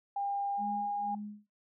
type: tone with pitch glide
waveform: sine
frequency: 802 to 815.1 Hz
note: G5 to G#5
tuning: +39 to -33 cents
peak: -31 dBFS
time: 0.16-1.15 s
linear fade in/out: 5 ms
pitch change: +28 cents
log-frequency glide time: 0.54-0.64 s
type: tone with tremolo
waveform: sine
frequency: 208.5 Hz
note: G#3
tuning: 7 cents sharp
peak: -37 dBFS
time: 0.57-1.47 s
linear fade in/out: 50 ms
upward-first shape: sine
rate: 2 Hz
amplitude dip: 95%
effects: noise-tail reverb RT60 0.2 s tail -20 dB re dry